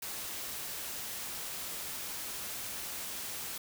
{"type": "noise", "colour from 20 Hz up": "white", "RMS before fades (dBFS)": -40, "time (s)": [0.02, 3.58], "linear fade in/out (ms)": 5, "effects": []}